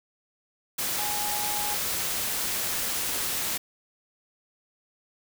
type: tone in noise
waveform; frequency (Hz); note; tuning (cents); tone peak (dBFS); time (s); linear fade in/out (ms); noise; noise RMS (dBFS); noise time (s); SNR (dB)
sine; 832; G#5; +3; -33; 0.98-1.75; 10; white; -29; 0.78-3.58; -7
effects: none